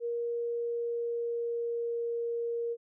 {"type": "tone with pitch glide", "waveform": "sine", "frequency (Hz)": [471.6, 468.3], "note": ["A#4", "A#4"], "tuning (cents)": [20, 8], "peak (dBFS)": -30, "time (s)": [0, 2.77], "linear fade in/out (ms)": 50, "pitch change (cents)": -12, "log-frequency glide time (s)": [0.28, 2.1], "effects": []}